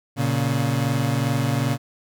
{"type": "tone pair together", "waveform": "30% pulse", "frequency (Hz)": [117.2, 139.74], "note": ["A#2", "C#3"], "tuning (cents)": [10, 14], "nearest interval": "minor third", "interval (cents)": 304, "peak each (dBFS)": -20, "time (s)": [0.16, 1.78], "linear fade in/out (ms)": 50, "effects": []}